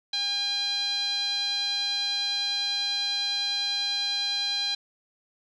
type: tone with low-pass filter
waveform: 5% pulse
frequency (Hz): 809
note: G#5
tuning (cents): -46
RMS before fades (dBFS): -28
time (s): 0.13-4.75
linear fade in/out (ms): 5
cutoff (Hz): 4000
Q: 6.6
effects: none